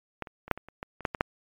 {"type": "clicks", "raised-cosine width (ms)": 0.5, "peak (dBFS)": [-17, -28, -27, -7, -24, -30, -20, -27, -9, -17, -7], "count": 11, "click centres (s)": [0.223, 0.272, 0.48, 0.513, 0.576, 0.686, 0.829, 1.007, 1.052, 1.148, 1.209], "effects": ["MP3 96 kbps"]}